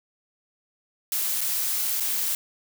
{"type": "noise with dropouts", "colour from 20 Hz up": "blue", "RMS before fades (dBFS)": -26, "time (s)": [1.12, 2.35], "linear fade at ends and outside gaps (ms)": 1, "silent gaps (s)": [[1.408, 1.413], [2, 2.005]], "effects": []}